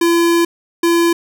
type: tone pair in turn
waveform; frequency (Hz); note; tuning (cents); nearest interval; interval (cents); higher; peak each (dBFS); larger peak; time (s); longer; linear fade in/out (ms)
square; 339.3 / 339.3; F4 / F4; -50 / -50; unison; 0; neither; -11; neither; 0.01-0.45 / 0.83-1.13; first; 5
effects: none